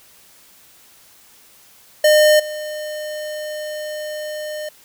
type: tone with level steps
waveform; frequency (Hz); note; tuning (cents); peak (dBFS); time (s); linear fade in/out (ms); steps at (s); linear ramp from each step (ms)
square; 608; D#5; -40; -10 / -26; 2.04-4.69; 5; 2.39; 10
effects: white hiss -49 dBFS RMS until 4.84 s